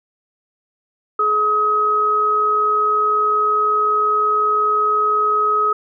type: tone pair together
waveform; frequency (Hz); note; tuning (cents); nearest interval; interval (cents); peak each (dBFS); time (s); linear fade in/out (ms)
sine; 423.5 / 1269; G#4 / D#6; +34 / +34; octave + perfect fifth; 1900; -23 / -14; 1.19-5.73; 5
effects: none